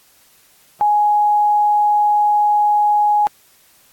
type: tone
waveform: sine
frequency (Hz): 834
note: G#5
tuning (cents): +7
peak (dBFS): -11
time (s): 0.81-3.27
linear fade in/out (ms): 0
effects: white hiss -52 dBFS RMS until 3.92 s + AAC 64 kbps